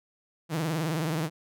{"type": "tone with vibrato", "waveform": "sawtooth", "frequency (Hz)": 159.2, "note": "D#3", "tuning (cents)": 40, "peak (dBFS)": -23, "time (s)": [0.49, 1.3], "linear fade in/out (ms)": 50, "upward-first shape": "triangle", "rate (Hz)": 19, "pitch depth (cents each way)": 150, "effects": []}